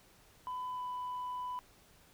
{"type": "tone with pitch glide", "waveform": "sine", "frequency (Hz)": [1003, 996.1], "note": ["B5", "B5"], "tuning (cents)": [26, 15], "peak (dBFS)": -35, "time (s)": [0.47, 1.59], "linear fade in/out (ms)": 0, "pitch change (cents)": -11, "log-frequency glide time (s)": [0.75, 0.81], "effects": ["tanh soft clip ceiling -35 dBFS", "pink hiss -63 dBFS RMS until 2.13 s"]}